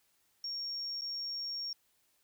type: tone with dropouts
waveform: sine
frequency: 5540 Hz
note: F8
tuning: 15 cents flat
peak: -35 dBFS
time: 0.44-1.73 s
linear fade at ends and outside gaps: 2 ms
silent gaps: 1.011-1.018 s
effects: tanh soft clip ceiling -31 dBFS + white hiss -73 dBFS RMS until 2.23 s